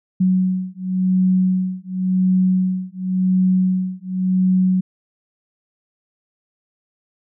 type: beating tone pair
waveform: sine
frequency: 185 / 185.92 Hz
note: F#3 / F#3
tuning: 0 / +9 cents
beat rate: 0.92 Hz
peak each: -18 dBFS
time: 0.2-4.81 s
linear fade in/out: 10 ms
effects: none